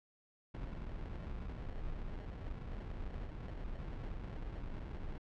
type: noise with sample-and-hold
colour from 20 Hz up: brown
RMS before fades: -43 dBFS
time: 0.54-5.18 s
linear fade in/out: 5 ms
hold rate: 1225 Hz
effects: low-pass 3000 Hz 12 dB/octave